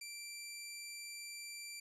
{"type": "tone", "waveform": "15% pulse", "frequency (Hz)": 2349, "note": "D7", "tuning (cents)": 0, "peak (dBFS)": -39, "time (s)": [0.01, 1.8], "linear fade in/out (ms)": 5, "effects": ["resampled to 32000 Hz", "13-bit"]}